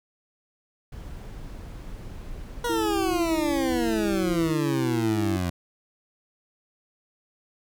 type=noise; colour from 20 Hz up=brown; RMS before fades=-38 dBFS; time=0.92-4.53 s; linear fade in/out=5 ms
type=exponential sweep; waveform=20% pulse; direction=down; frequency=485.1 to 86 Hz; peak=-20 dBFS; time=2.64-5.5 s; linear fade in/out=5 ms
type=tone; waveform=sine; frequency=330.9 Hz; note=E4; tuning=7 cents sharp; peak=-25 dBFS; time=2.69-5.37 s; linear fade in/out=10 ms
effects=none